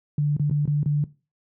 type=tone with dropouts; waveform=sine; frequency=146.83 Hz; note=D3; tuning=in tune; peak=-18 dBFS; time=0.18-1.04 s; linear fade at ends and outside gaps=2 ms; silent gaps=0.366-0.396 / 0.498-0.51 / 0.655-0.676 / 0.831-0.859 s; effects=noise-tail reverb RT60 0.3 s tail -18 dB re dry + high-pass 80 Hz 12 dB/octave